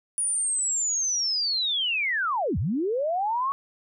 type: linear two-way sweep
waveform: sine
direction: down then up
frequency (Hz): 9740 to 70.2 to 1128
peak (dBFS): -23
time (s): 0.18-3.52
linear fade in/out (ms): 0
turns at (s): 2.58
effects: none